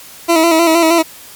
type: tone with vibrato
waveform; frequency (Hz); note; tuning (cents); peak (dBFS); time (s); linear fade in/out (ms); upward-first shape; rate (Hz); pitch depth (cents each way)
20% pulse; 329.6; E4; 0; -3; 0.28-1.03; 20; square; 6.4; 45
effects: white hiss -36 dBFS RMS until 1.35 s + MP3 96 kbps